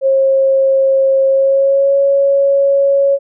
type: tone with pitch glide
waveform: sine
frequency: 538 to 555 Hz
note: C5 to C#5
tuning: +48 to +2 cents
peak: -8 dBFS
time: 0.01-3.19 s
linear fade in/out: 50 ms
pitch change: +54 cents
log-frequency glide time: 1.27-1.96 s
effects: none